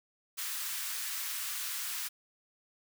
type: high-pass noise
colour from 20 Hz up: white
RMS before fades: -37 dBFS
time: 0.37-2.09 s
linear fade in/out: 20 ms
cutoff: 1100 Hz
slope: 24 dB/octave
effects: none